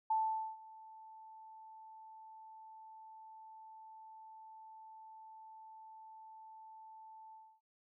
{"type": "tone with ADSR envelope", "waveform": "sine", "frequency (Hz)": 880, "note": "A5", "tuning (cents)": 0, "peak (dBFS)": -29, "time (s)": [0.1, 7.61], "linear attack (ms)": 7, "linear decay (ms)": 460, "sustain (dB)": -23, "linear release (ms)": 280, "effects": []}